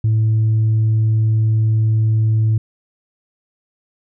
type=tone; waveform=sine; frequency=110 Hz; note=A2; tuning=in tune; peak=-10 dBFS; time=0.04-2.58 s; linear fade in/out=5 ms; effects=tanh soft clip ceiling -10 dBFS